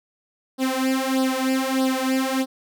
sawtooth tone with flanger, 262.7 Hz, C4, 7 cents sharp, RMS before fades -22 dBFS, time 0.58-2.46 s, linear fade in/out 50 ms, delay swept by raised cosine 0.21 to 3.41 ms, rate 1.6 Hz, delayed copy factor +0.8, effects none

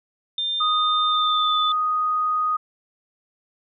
sine tone with pitch glide, 3600 to 3514 Hz, A7 to A7, +39 to -3 cents, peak -22 dBFS, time 0.38-1.72 s, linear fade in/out 2 ms, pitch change -42 cents, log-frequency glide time 1.1-1.59 s
sine tone, 1244.5 Hz, D#6, in tune, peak -19 dBFS, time 0.6-2.57 s, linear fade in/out 10 ms
effects none

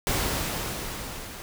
pink noise with level ramp, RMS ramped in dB -25 to -40 dBFS, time 0.07-1.42 s, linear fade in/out 0 ms, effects none

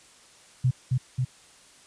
sine tone with echo, 127.4 Hz, C3, 46 cents flat, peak -18 dBFS, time 0.64-0.71 s, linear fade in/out 10 ms, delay 270 ms, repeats 2, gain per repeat -2 dB, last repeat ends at 1.25 s, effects white hiss -54 dBFS RMS until 1.86 s + resampled to 22050 Hz

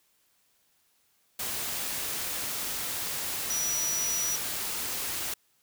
sine tone in noise, 5850 Hz, F#8, 21 cents flat, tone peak -28 dBFS, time 3.5-4.36 s, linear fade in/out 5 ms, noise white, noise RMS -33 dBFS, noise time 1.39-5.34 s, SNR +2 dB, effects white hiss -69 dBFS RMS until 5.62 s

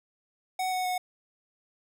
square tone with pitch steps, 745 / 738.1 / 731.4 Hz, F#5 / F#5 / F#5, +12 / -4 / -20 cents, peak -28 dBFS, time 0.59-0.98 s, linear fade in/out 5 ms, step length 130 ms, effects none

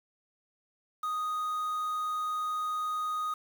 triangle tone with quantisation, 1244.5 Hz, D#6, in tune, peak -28 dBFS, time 1.03-3.34 s, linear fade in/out 5 ms, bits 8, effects none

